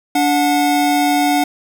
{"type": "tone pair together", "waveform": "square", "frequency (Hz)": [290.1, 731], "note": ["D4", "F#5"], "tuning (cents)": [-21, -21], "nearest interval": "octave + major third", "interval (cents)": 1600, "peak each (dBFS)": -16, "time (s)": [0.15, 1.44], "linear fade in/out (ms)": 5, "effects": []}